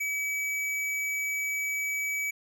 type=tone; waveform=square; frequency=2284 Hz; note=D7; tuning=49 cents flat; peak=-29 dBFS; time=0-2.31 s; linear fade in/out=10 ms; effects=none